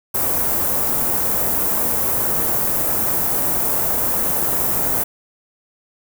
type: band-stop noise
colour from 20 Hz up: white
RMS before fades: -19 dBFS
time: 0.14-5.04 s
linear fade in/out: 10 ms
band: 960 to 14000 Hz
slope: 12 dB/octave
effects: none